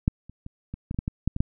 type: clicks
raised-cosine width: 5 ms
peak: -7 / -30 / -25 / -21 / -17 / -25 / -13 / -14 / -10 / -17 / -9 dBFS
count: 11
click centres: 0.079 / 0.296 / 0.464 / 0.74 / 0.911 / 0.945 / 0.989 / 1.079 / 1.276 / 1.364 / 1.405 s
effects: none